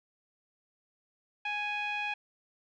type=tone with low-pass filter; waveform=sawtooth; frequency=830.6 Hz; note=G#5; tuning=in tune; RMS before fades=-34 dBFS; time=1.45-2.14 s; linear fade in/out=5 ms; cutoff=2700 Hz; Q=6.4; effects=none